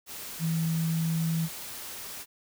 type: tone in noise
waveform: sine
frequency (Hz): 163.2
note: E3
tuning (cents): -17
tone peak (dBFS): -25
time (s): 0.39-1.49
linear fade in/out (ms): 50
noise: white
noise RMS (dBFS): -40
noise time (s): 0.06-2.26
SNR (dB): +12
effects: none